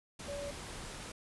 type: tone in noise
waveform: sine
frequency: 570 Hz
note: C#5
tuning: 48 cents sharp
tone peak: -39 dBFS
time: 0.28-0.51 s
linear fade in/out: 5 ms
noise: pink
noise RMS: -45 dBFS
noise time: 0.19-1.12 s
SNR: +3 dB
effects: resampled to 24000 Hz